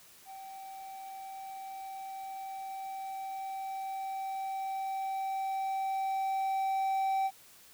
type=tone with level ramp; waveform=triangle; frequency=773 Hz; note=G5; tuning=24 cents flat; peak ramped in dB=-42 to -25 dBFS; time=0.25-7.31 s; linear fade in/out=50 ms; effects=white hiss -57 dBFS RMS until 7.73 s